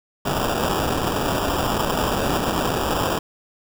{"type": "noise with sample-and-hold", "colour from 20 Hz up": "blue", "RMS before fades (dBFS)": -22, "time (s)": [0.25, 3.19], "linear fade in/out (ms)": 10, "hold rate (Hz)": 2100, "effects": []}